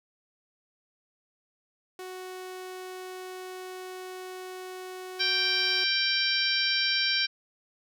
sawtooth tone, 370 Hz, F#4, in tune, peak -34 dBFS, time 1.99-5.84 s, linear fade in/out 2 ms
harmonic tone, 784 Hz, G5, in tune, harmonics 2 / 3 / 4 / 5 / 6 / 7, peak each -31 / -31 / -31 / -31 / -31 / -31 dBFS, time 5.19-7.27 s, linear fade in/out 20 ms
effects none

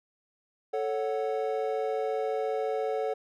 triangle chord, F# minor, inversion first, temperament equal, 440 / 554.4 / 740 Hz, A4 / C#5 / F#5, 0 / 0 / 0 cents, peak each -28 / -31 / -32 dBFS, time 0.73-3.14 s, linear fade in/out 10 ms, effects none

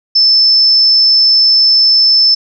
sine tone, 5274 Hz, E8, in tune, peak -5 dBFS, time 0.15-2.35 s, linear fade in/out 10 ms, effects none

